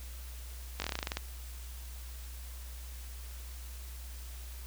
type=slowing click train; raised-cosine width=0.2 ms; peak=-16 dBFS; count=12; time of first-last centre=0.8-1.171 s; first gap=20 ms; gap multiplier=1.1; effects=added 61 Hz sine -42 dBFS peak until 4.66 s + white hiss -52 dBFS RMS until 4.66 s